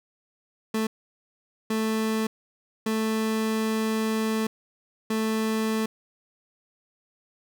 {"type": "tone bursts at uneven times", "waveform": "30% pulse", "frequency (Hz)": 220, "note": "A3", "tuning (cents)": 0, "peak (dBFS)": -21, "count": 4, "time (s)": [[0.74, 0.87], [1.7, 2.27], [2.86, 4.47], [5.1, 5.86]], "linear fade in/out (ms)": 5, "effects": []}